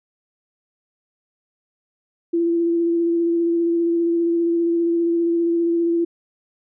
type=tone with vibrato; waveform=sine; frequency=338.1 Hz; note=E4; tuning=44 cents sharp; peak=-16 dBFS; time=2.33-6.05 s; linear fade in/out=10 ms; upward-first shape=square; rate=15 Hz; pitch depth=12 cents each way; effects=none